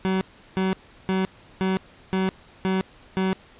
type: tone bursts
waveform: 30% pulse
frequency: 189 Hz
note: F#3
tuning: 37 cents sharp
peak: -18 dBFS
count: 7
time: 0.05-3.33 s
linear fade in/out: 0 ms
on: 160 ms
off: 360 ms
effects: pink hiss -51 dBFS RMS until 3.59 s + resampled to 8000 Hz